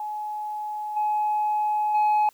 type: tone with level steps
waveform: sine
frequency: 846 Hz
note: G#5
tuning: 32 cents sharp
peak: -28 / -20 / -15 dBFS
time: 0-2.29 s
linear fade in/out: 2 ms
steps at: 0.96 / 1.94 s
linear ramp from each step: 10 ms
effects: tanh soft clip ceiling -17 dBFS + white hiss -59 dBFS RMS until 2.33 s